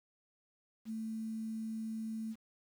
sine tone with quantisation, 221.5 Hz, A3, 12 cents sharp, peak -37 dBFS, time 0.85-2.36 s, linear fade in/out 50 ms, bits 10, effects none

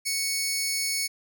15% pulse tone pair together, 2217 / 5296 Hz, C#7 / E8, 0 / +7 cents, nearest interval octave + minor third, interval 1507 cents, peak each -21 / -25 dBFS, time 0.05-1.08 s, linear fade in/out 20 ms, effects none

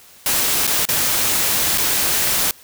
white noise with dropouts, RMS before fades -18 dBFS, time 0.26-2.51 s, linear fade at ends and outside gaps 1 ms, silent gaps 0.668-0.675 / 0.853-0.888 / 1.776-1.781 s, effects white hiss -46 dBFS RMS until 2.63 s

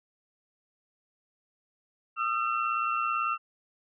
sine tone cluster, 1227 / 1345 / 2708 Hz, D#6 / E6 / E7, -25 / +34 / +46 cents, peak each -30 / -29 / -34 dBFS, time 2.16-3.38 s, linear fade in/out 50 ms, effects none

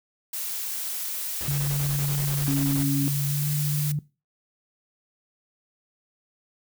blue noise, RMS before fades -31 dBFS, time 0.33-3.92 s, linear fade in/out 5 ms
pink noise bursts, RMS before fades -37 dBFS, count 15, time 1.41-2.827 s, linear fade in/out 0 ms, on 73 ms, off 23 ms
sine tone with pitch glide, 142.1 to 147.54 Hz, C#3 to D3, +43 to +8 cents, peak -23 dBFS, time 1.48-3.99 s, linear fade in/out 2 ms, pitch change +65 cents, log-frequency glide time 3.27-3.51 s
sine tone, 277.2 Hz, C#4, in tune, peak -24 dBFS, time 2.48-3.08 s, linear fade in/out 0 ms
effects noise-tail reverb RT60 0.3 s tail -20 dB re dry

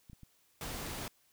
clicks, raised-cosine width 5 ms, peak -39 dBFS, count 3, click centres 0.098 / 0.132 / 0.233 s
pink noise, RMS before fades -41 dBFS, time 0.61-1.08 s, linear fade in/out 2 ms
effects white hiss -70 dBFS RMS until 1.32 s

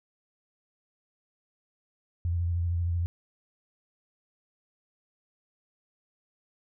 sine tone with vibrato, 86 Hz, F2, 26 cents flat, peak -25 dBFS, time 2.25-3.06 s, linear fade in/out 0 ms, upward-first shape sine, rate 13 Hz, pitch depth 37 cents each way, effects none

